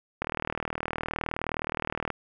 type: click train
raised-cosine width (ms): 0.5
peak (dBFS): -14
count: 75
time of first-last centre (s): 0.22-2.103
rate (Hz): 39.3
effects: none